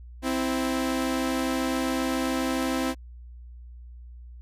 sawtooth tone pair together, 261.1 / 328.4 Hz, C4 / E4, -3 / -6 cents, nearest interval major third, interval 397 cents, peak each -22 / -26 dBFS, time 0.22-2.95 s, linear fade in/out 50 ms, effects added 60 Hz sine -41 dBFS peak until 4.41 s + resampled to 32000 Hz

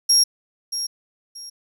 35% pulse tone with echo, 5588 Hz, F8, in tune, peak -10 dBFS, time 0.09-0.24 s, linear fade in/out 10 ms, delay 630 ms, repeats 2, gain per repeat -11 dB, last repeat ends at 1.5 s, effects none

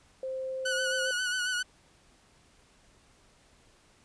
sine tone, 524 Hz, C5, 2 cents sharp, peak -32 dBFS, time 0.23-1.11 s, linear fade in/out 2 ms
sawtooth tone with vibrato, 1480 Hz, F#6, in tune, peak -25 dBFS, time 0.65-1.63 s, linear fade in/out 10 ms, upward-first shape sine, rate 7.4 Hz, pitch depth 42 cents each way
effects pink hiss -62 dBFS RMS until 4.04 s + resampled to 22050 Hz

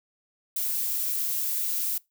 violet noise, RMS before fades -28 dBFS, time 0.56-1.98 s, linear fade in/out 5 ms, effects noise-tail reverb RT60 0.2 s tail -23 dB re dry

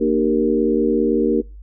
harmonic tone with a mistuned harmonic, 77.78 Hz, D#2, in tune, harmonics 3 / 4 / 5 / 6, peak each -20 / -20 / -20 / -20 dBFS, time 0-1.42 s, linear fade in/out 20 ms, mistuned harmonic 4, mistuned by -45 cents, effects noise-tail reverb RT60 0.3 s tail -26 dB re dry + added 50 Hz sine -35 dBFS peak until 1.62 s

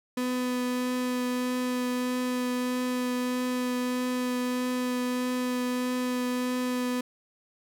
35% pulse tone with vibrato, 249.9 Hz, B3, 21 cents sharp, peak -25 dBFS, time 0.17-7.01 s, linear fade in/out 5 ms, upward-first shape triangle, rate 1.6 Hz, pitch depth 10 cents each way, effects none

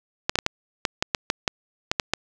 clicks, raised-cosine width 0.2 ms, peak -3 dBFS, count 12, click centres 0.295 / 0.356 / 0.388 / 0.464 / 0.852 / 1.025 / 1.148 / 1.301 / 1.478 / 1.915 / 1.998 / 2.136 s, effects none

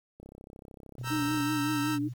click train, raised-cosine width 2 ms, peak -34 dBFS, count 41, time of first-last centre 0.2-1.405 s, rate 33.2 Hz
sine tone, 123.47 Hz, B2, in tune, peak -35 dBFS, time 0.98-2.14 s, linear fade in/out 20 ms
sawtooth chord, E diminished, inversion second, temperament equal, 932.3 / 1318.5 / 1568 Hz, Bb5 / E6 / G6, 0 / 0 / 0 cents, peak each -34 / -32 / -36 dBFS, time 1.03-1.99 s, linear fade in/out 50 ms
sine tone with vibrato, 297.2 Hz, D4, 21 cents sharp, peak -28 dBFS, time 1.1-2.09 s, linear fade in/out 20 ms, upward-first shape triangle, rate 5.3 Hz, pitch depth 76 cents each way
effects 10-bit

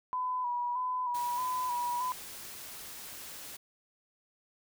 sine tone with vibrato, 987.8 Hz, B5, in tune, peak -30 dBFS, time 0.13-2.12 s, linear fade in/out 0 ms, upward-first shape square, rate 1.6 Hz, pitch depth 33 cents each way
white noise, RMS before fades -45 dBFS, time 1.14-3.57 s, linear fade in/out 10 ms
effects none

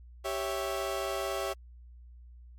30% pulse chord, C# diminished, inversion second, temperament equal, 392 / 554.4 / 659.3 Hz, G4 / C#5 / E5, 0 / 0 / 0 cents, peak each -33 dBFS, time 0.24-1.54 s, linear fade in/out 20 ms, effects added 60 Hz sine -48 dBFS peak until 2.58 s + MP3 64 kbps

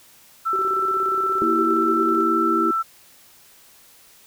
sine tone, 1331 Hz, E6, 16 cents sharp, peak -19 dBFS, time 0.45-2.83 s, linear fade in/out 20 ms
sine tone with tremolo, 381.9 Hz, G4, 45 cents flat, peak -25 dBFS, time 0.53-2.23 s, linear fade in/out 2 ms, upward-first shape square, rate 17 Hz, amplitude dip 65%
sine chord, E diminished, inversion second, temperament equal with one note detuned, 234.7 / 329.6 / 392 Hz, Bb3 / E4 / G4, +12 / 0 / 0 cents, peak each -27 / -21 / -26 dBFS, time 1.42-2.71 s, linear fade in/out 0 ms
effects white hiss -51 dBFS RMS until 4.26 s

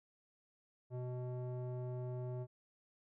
square tone with low-pass filter, 125 Hz, B2, 21 cents sharp, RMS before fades -42 dBFS, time 0.9-2.47 s, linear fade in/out 50 ms, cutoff 620 Hz, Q 1.6, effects none

